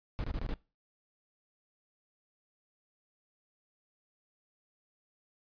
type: noise bursts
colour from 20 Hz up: brown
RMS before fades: -34 dBFS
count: 5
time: 0.19-0.539 s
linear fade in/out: 0 ms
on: 49 ms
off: 26 ms
effects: noise-tail reverb RT60 0.3 s tail -21 dB re dry + resampled to 11025 Hz